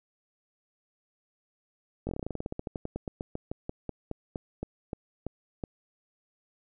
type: slowing click train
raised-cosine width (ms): 2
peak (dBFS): -20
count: 30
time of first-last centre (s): 2.07-5.638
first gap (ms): 20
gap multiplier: 1.11
effects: none